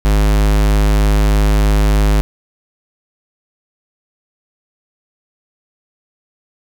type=tone; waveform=square; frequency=51.6 Hz; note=G#1; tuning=10 cents flat; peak=-10 dBFS; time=0.05-2.21 s; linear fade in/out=0 ms; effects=none